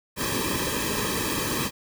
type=noise with comb filter; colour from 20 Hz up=pink; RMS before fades=-27 dBFS; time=0.16-1.71 s; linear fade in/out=50 ms; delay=1.4 ms; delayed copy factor=-1; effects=none